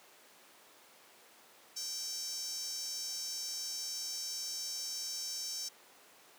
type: tone with high-pass filter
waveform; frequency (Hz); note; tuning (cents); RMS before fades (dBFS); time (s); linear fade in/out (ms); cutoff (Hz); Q
sawtooth; 777; G5; -16; -40; 1.76-5.69; 10; 5700; 7.7
effects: pink hiss -59 dBFS RMS until 6.38 s + high-pass 400 Hz 12 dB/octave